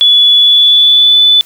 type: tone with pitch glide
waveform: sine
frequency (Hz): 3420 to 3490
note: A7 to A7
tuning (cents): -50 to -15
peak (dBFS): -3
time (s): 0.01-1.41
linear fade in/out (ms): 0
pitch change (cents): +35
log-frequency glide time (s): 0.37-1.2
effects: white hiss -40 dBFS RMS until 1.45 s